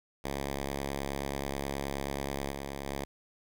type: tone with level steps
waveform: 5% pulse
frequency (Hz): 69.4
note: C#2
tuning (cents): +3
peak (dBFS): -22 / -26 / -23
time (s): 0.24-3.05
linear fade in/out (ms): 5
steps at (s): 2.51 / 2.86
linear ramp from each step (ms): 10
effects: none